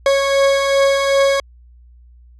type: beating tone pair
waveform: 40% pulse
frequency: 549 / 551.6 Hz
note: C#5 / C#5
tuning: -17 / -9 cents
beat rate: 2.6 Hz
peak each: -20 / -12 dBFS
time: 0.06-1.4 s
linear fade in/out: 2 ms
effects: added 60 Hz sine -42 dBFS peak until 2.39 s + low-pass 7000 Hz 12 dB/octave